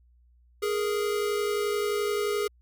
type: tone pair together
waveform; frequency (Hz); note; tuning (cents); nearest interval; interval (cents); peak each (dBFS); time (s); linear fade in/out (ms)
square; 414.7 / 466.2; G#4 / A#4; -3 / 0; major second; 203; -27 / -33; 0.62-2.48; 10
effects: added 60 Hz sine -57 dBFS peak until 2.61 s